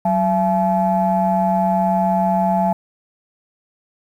sine tone cluster, 187.4 / 677 / 858 Hz, F#3 / E5 / A5, +22 / +46 / -44 cents, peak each -18 dBFS, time 0.05-2.73 s, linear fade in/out 5 ms, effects tanh soft clip ceiling -7 dBFS + 8-bit

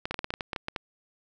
clicks, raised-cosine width 0.3 ms, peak -15 dBFS, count 12, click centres 0.055 / 0.11 / 0.143 / 0.191 / 0.244 / 0.305 / 0.339 / 0.408 / 0.532 / 0.562 / 0.684 / 0.762 s, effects none

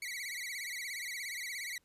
sawtooth tone with vibrato, 2099 Hz, C7, 5 cents sharp, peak -35 dBFS, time 0.02-1.78 s, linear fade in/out 2 ms, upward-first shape sine, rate 17 Hz, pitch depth 150 cents each way, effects pink hiss -74 dBFS RMS until 1.84 s + resampled to 32000 Hz

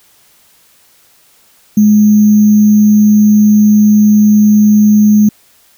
sine tone with sample-and-hold, 210.2 Hz, G#3, 21 cents sharp, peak -3 dBFS, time 1.77-5.29 s, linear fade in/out 5 ms, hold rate 6300 Hz, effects white hiss -48 dBFS RMS until 5.77 s

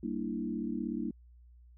sine chord, E half-diminished seventh, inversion first, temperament equal, 196 / 233.1 / 293.7 / 329.6 Hz, G3 / Bb3 / D4 / E4, 0 / 0 / 0 / 0 cents, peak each -39 / -36 / -39 / -39 dBFS, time 0.03-1.11 s, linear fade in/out 5 ms, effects added 60 Hz sine -54 dBFS peak until 1.77 s

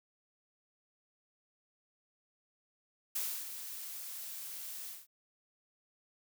blue noise with ADSR envelope, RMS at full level -35 dBFS, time 3.15-5.07 s, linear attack 9 ms, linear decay 290 ms, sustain -9 dB, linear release 190 ms, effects none

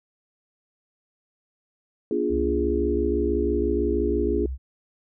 sine chord, B diminished seventh, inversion none, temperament equal with one note detuned, 241.4 / 293.7 / 349.2 / 415.3 Hz, B3 / D4 / F4 / Ab4, -39 / 0 / 0 / 0 cents, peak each -30 / -28 / -26 / -25 dBFS, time 2.11-4.46 s, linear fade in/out 2 ms
sine tone with pitch glide, 68.5 to 65.14 Hz, C#2 to C2, -20 to -7 cents, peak -27 dBFS, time 2.29-4.58 s, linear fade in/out 50 ms, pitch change -87 cents, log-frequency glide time 2.95-4.31 s
effects none

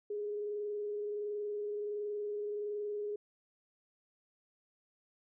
sine tone with frequency modulation, 415.3 Hz, G#4, in tune, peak -35 dBFS, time 0.1-3.16 s, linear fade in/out 5 ms, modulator 21.4 Hz, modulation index 0.26, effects none

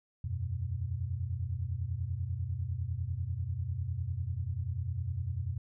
sine chord, E suspended second, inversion none, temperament equal, 82.41 / 92.5 / 123.47 Hz, E2 / F#2 / B2, 0 / 0 / 0 cents, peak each -38 / -35 / -37 dBFS, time 0.24-5.58 s, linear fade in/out 5 ms, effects none

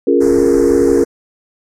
sine chord, Bb minor seventh, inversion first, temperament equal, 277.2 / 349.2 / 415.3 / 466.2 Hz, Db4 / F4 / Ab4 / Bb4, 0 / 0 / 0 / 0 cents, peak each -14 dBFS, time 0.07-1.04 s, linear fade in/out 5 ms
pink band-stop noise, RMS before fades -26 dBFS, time 0.2-1.05 s, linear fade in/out 20 ms, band 1900 to 5400 Hz, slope 48 dB/octave
effects low-pass 9000 Hz 12 dB/octave

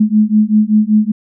sine beating tone pair, 210.9 / 216.1 Hz, G#3 / A3, +27 / -31 cents, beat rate 5.2 Hz, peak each -11 dBFS, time 0-1.12 s, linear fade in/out 10 ms, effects none

